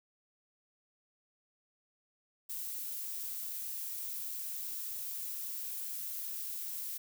violet noise with high-pass filter sweep, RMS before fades -40 dBFS, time 2.49-6.98 s, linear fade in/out 10 ms, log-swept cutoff 350 to 1300 Hz, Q 1, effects none

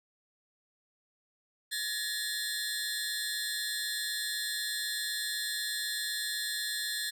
25% pulse tone cluster, 1703 / 1859 / 3610 / 4162 Hz, G#6 / A#6 / A7 / C8, +43 / -5 / +44 / -10 cents, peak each -34 / -37 / -37 / -31 dBFS, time 1.71-7.11 s, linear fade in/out 20 ms, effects none

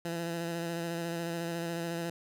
15% pulse tone with vibrato, 168.7 Hz, E3, 40 cents sharp, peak -27 dBFS, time 0.05-2.1 s, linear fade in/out 2 ms, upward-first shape square, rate 14 Hz, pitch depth 19 cents each way, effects none

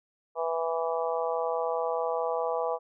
harmonic tone, 164.81 Hz, E3, in tune, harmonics 3 / 4 / 5 / 6 / 7, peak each -30 / -32 / -34 / -36 / -37 dBFS, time 0.35-2.79 s, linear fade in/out 50 ms, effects none

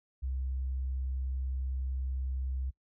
sine tone, 65.41 Hz, C2, in tune, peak -30 dBFS, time 0.22-2.71 s, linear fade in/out 20 ms, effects noise-tail reverb RT60 0.1 s tail -24 dB re dry + tanh soft clip ceiling -27 dBFS

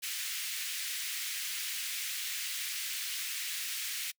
pink high-pass noise, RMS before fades -37 dBFS, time 0.02-4.12 s, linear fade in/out 20 ms, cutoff 2000 Hz, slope 24 dB/octave, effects noise-tail reverb RT60 0.1 s tail -26 dB re dry

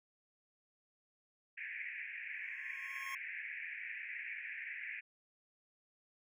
pink band-pass noise, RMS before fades -45 dBFS, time 1.57-5.01 s, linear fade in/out 10 ms, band 1700 to 2500 Hz, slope 96 dB/octave
25% pulse tone with exponential growth, 1079 Hz, C#6, 47 cents flat, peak -39 dBFS, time 2.32-3.15 s, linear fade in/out 5 ms, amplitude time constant 180 ms
effects none

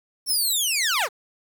15% pulse linear sweep, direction down, 5510 to 359.3 Hz, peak -14 dBFS, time 0.26-1.09 s, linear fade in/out 50 ms, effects 9-bit

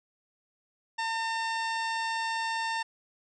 harmonic tone with a mistuned harmonic, 905 Hz, A5, 48 cents sharp, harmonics 1 / 2 / 3 / 4 / 5 / 6 / 7 / 8 / 9, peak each -31 / -34 / -40 / -43 / -44 / -43 / -55 / -51 / -51 dBFS, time 0.98-2.83 s, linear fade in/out 10 ms, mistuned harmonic 8, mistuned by +65 cents, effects none

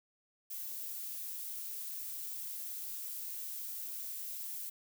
violet noise, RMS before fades -42 dBFS, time 0.5-4.7 s, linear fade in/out 10 ms, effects none

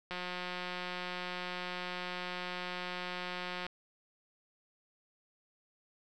click train, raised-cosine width 0.3 ms, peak -23 dBFS, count 641, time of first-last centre 0.11-3.666 s, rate 180 Hz, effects none

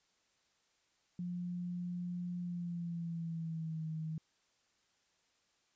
sine tone with pitch glide, 176.8 to 158.42 Hz, F3 to D#3, +22 to +32 cents, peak -37 dBFS, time 1.19-4.18 s, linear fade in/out 2 ms, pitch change -190 cents, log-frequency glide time 2.39-3.86 s, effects white hiss -75 dBFS RMS until 5.75 s + resampled to 16000 Hz

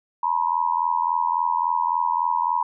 sine tone with amplitude modulation, 964 Hz, B5, 42 cents flat, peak -15 dBFS, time 0.23-2.63 s, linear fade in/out 5 ms, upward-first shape sine, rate 83.6 Hz, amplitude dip 95%, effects none

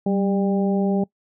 harmonic tone with a mistuned harmonic, 199.3 Hz, G3, 29 cents sharp, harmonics 1 / 2 / 3 / 4, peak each -19 / -25 / -29 / -31 dBFS, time 0.06-1.04 s, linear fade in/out 5 ms, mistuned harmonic 1, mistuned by -47 cents, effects noise-tail reverb RT60 0.1 s tail -23 dB re dry

